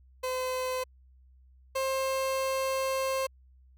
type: tone pair in turn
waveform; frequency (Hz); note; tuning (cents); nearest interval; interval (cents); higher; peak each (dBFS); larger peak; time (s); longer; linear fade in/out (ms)
30% pulse; 512 / 531.1; C5 / C5; -38 / +26; minor second; 64; second; -27 / -25; second; 0.23-0.84 / 1.75-3.27; second; 10
effects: added 64 Hz sine -55 dBFS peak until 3.77 s